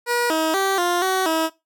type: tone with pitch steps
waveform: 15% pulse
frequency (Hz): 480.7 / 318.4 / 388.2 / 351.4 / 377 / 321.9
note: B4 / D#4 / G4 / F4 / F#4 / E4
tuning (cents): -47 / +40 / -17 / +11 / +32 / -41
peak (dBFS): -12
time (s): 0.06-1.5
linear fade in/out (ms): 50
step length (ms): 240
effects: noise-tail reverb RT60 0.2 s tail -18 dB re dry